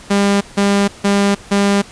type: tone bursts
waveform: sawtooth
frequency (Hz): 200.5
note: G3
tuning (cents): +39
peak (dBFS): -7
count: 4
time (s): 0.1-1.82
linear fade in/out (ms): 10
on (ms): 310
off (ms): 160
effects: pink hiss -38 dBFS RMS until 1.91 s + resampled to 22050 Hz